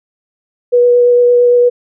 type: tone with vibrato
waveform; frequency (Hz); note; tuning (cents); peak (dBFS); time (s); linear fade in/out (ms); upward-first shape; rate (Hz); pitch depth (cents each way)
sine; 486.4; B4; -26; -5; 0.72-1.7; 20; triangle; 8.8; 11
effects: none